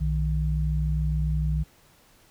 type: tone pair together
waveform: sine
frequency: 61.5 / 154.48 Hz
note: B1 / D#3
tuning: -7 / -12 cents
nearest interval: octave + major third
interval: 1595 cents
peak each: -24 / -26 dBFS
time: 0-1.64 s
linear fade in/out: 20 ms
effects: pink hiss -58 dBFS RMS until 2.3 s